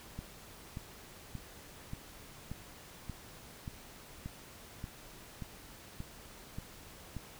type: click train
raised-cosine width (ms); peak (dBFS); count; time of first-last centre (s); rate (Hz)
5; -28; 13; 0.19-7.167; 1.72
effects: pink hiss -53 dBFS RMS until 7.39 s